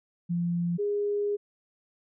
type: tone pair in turn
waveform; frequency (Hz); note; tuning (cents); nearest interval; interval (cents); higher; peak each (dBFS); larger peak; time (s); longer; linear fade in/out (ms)
sine; 172.6 / 410.5; F3 / G#4; -20 / -20; octave + minor third; 1500; second; -25; neither; 0.29-0.78 / 0.78-1.37; second; 20
effects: none